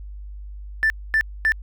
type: tone bursts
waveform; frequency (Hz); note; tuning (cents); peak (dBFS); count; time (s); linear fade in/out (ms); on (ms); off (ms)
triangle; 1767; A6; +7; -12; 3; 0.83-1.52; 0; 70; 240
effects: tanh soft clip ceiling -12 dBFS + added 50 Hz sine -33 dBFS peak until 1.62 s